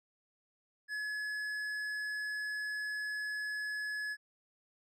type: tone with tanh clipping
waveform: sine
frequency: 1700 Hz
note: G#6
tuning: 40 cents sharp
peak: -37 dBFS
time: 0.88-4.17 s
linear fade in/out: 50 ms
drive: 10 dB
effects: none